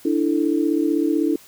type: chord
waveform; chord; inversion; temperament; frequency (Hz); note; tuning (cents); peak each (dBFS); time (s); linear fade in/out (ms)
sine; D suspended second; none; equal; 293.7 / 329.6 / 440; D4 / E4 / A4; 0 / 0 / 0; -20 / -20 / -26; 0.05-1.36; 5
effects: white hiss -48 dBFS RMS until 1.47 s